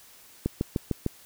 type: click train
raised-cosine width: 3 ms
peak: -12 dBFS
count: 5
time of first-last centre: 0.46-1.063 s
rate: 6.63 Hz
effects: white hiss -53 dBFS RMS until 1.25 s